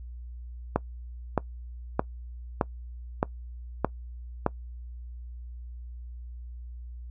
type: click train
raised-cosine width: 1 ms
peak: -8 dBFS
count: 7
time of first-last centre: 0.76-4.464 s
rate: 1.62 Hz
effects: noise-tail reverb RT60 0.1 s tail -21 dB re dry + added 60 Hz sine -38 dBFS peak until 7.1 s